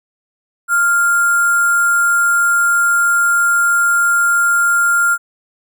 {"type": "tone with sample-and-hold", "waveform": "sine", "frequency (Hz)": 1396.9, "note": "F6", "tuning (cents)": 0, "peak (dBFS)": -10, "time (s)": [0.68, 5.18], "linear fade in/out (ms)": 50, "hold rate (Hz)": 8820, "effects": []}